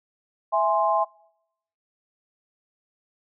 sine chord, E augmented, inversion none, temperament equal, 659.3 / 830.6 / 1046.5 Hz, E5 / G#5 / B#5, 0 / 0 / 0 cents, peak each -23 dBFS, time 0.52-1.05 s, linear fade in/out 20 ms, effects noise-tail reverb RT60 0.8 s tail -26 dB re dry

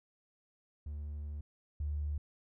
triangle tone pair in turn, 74 / 74 Hz, D2 / D2, +14 / +14 cents, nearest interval unison, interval 0 cents, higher neither, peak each -36 / -29 dBFS, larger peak second, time 0.86-1.41 / 1.8-2.18 s, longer first, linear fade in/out 5 ms, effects tanh soft clip ceiling -31 dBFS

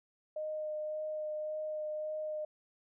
sine tone with vibrato, 614 Hz, D#5, 23 cents flat, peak -35 dBFS, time 0.36-2.45 s, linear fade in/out 5 ms, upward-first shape sine, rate 1.8 Hz, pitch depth 11 cents each way, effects none

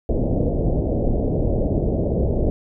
pink low-pass noise, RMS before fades -20 dBFS, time 0.09-2.5 s, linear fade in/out 0 ms, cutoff 640 Hz, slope 48 dB/octave, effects none

